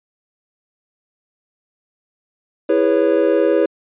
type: chord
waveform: triangle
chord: C# minor seventh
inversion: first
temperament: equal with one note detuned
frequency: 329.6 / 408.4 / 493.9 / 554.4 Hz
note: E4 / G#4 / B4 / C#5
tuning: 0 / -29 / 0 / 0 cents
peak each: -16 dBFS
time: 2.69-3.66 s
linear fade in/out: 5 ms
effects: resampled to 8000 Hz